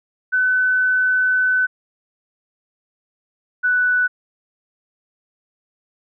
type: tone pair in turn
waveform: sine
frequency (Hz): 1508 / 1487.2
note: F#6 / F#6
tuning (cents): +32 / +8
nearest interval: unison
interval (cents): 24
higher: first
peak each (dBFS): -14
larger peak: neither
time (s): 0.32-1.67 / 3.63-4.08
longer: first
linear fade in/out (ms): 20
effects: none